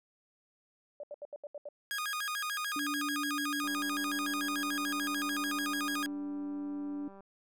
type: tone bursts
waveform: sine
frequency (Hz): 584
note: D5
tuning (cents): -10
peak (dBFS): -39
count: 7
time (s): 1-1.688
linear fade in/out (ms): 2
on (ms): 34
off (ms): 75
type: tone with vibrato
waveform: sawtooth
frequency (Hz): 1423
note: F6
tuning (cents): +32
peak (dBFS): -30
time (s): 1.91-6.06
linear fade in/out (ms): 0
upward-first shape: square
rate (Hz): 6.8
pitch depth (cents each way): 250
type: tone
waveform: sine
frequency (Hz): 290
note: D4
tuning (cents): -22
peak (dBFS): -35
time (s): 2.76-7.08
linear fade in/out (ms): 2
type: click train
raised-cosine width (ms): 1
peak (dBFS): -40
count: 700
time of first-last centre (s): 3.64-7.206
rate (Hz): 196
effects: none